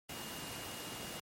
sine tone in noise, 2848 Hz, F7, 33 cents sharp, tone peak -51 dBFS, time 0.09-1.2 s, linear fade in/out 5 ms, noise pink, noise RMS -44 dBFS, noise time 0.09-1.2 s, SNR -10 dB, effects high-pass 100 Hz 12 dB/octave + MP3 64 kbps

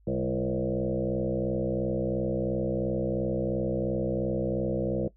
sine tone with frequency modulation, 337.2 Hz, E4, 39 cents sharp, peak -25 dBFS, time 0.07-5.08 s, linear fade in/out 5 ms, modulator 62.9 Hz, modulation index 3.8, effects noise-tail reverb RT60 0.1 s tail -17 dB re dry + added 51 Hz sine -57 dBFS peak until 5.16 s

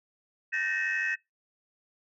sine tone cluster, 1549 / 1780 / 1872 / 2581 Hz, G6 / A6 / A#6 / E7, -21 / +20 / +7 / -37 cents, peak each -33 / -33 / -29 / -33 dBFS, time 0.52-1.16 s, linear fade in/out 20 ms, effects noise-tail reverb RT60 0.2 s tail -26 dB re dry + tanh soft clip ceiling -21 dBFS

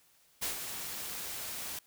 white noise with ADSR envelope, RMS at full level -33 dBFS, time 0.41-1.79 s, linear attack 22 ms, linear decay 120 ms, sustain -7 dB, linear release 4 ms, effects white hiss -66 dBFS RMS until 1.86 s

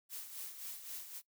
blue noise with tremolo, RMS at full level -44 dBFS, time 0.09-1.22 s, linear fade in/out 50 ms, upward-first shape sine, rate 3.8 Hz, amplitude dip 60%, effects noise-tail reverb RT60 0.1 s tail -19 dB re dry

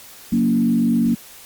sine tone with frequency modulation, 233.1 Hz, A#3, in tune, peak -14 dBFS, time 0.32-1.15 s, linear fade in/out 10 ms, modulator 48.1 Hz, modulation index 0.9, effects white hiss -42 dBFS RMS until 1.45 s + Opus 48 kbps

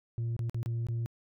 sine tone with dropouts, 116.2 Hz, A#2, 5 cents flat, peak -27 dBFS, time 0.18-1.06 s, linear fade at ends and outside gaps 0 ms, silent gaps 0.365-0.392 / 0.496-0.545 / 0.63-0.66 / 0.868-0.886 s, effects tanh soft clip ceiling -29 dBFS

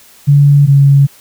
sine tone pair in turn, 142.9 / 139.8 Hz, D3 / C#3, -47 / +15 cents, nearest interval unison, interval 38 cents, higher first, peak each -3 dBFS, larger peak neither, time 0.27-0.67 / 0.67-1.07 s, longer neither, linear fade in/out 20 ms, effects white hiss -42 dBFS RMS until 1.2 s

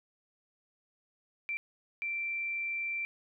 sine tone bursts at uneven times, 2349 Hz, D7, in tune, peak -32 dBFS, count 2, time 1.49-1.57 / 2.02-3.05 s, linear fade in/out 0 ms, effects none

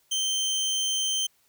25% pulse tone, 3118 Hz, G7, 10 cents flat, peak -21 dBFS, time 0.11-1.27 s, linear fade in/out 10 ms, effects white hiss -66 dBFS RMS until 1.48 s

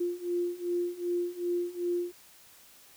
sine beating tone pair, 349.2 / 351.8 Hz, F4 / F4, 0 / +13 cents, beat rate 2.6 Hz, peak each -33 / -31 dBFS, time 0-2.12 s, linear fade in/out 10 ms, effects white hiss -56 dBFS RMS until 2.96 s

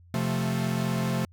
45% pulse chord, F major, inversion second, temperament equal, 130.81 / 174.61 / 220 Hz, C3 / F3 / A3, 0 / 0 / 0 cents, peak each -29 / -30 / -30 dBFS, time 0.14-1.25 s, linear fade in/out 2 ms, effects added 87 Hz sine -51 dBFS peak until 1.32 s

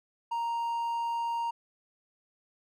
triangle tone, 932.3 Hz, A#5, in tune, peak -27 dBFS, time 0.31-1.51 s, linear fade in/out 10 ms, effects none

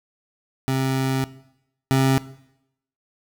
25% pulse tone pair in turn, 132.7 / 133.47 Hz, C3 / C3, +25 / +35 cents, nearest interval unison, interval 10 cents, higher second, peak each -16 / -12 dBFS, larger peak second, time 0.68-1.24 / 1.91-2.18 s, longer first, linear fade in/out 0 ms, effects noise-tail reverb RT60 0.8 s tail -18 dB re dry

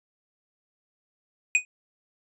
square tone with exponential decay, 2489 Hz, D#7, in tune, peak -14 dBFS, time 1.55-1.65 s, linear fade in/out 1 ms, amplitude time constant 21 ms, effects resampled to 24000 Hz

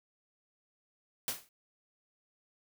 white noise with exponential decay, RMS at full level -31 dBFS, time 1.28-1.49 s, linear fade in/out 1 ms, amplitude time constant 44 ms, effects none

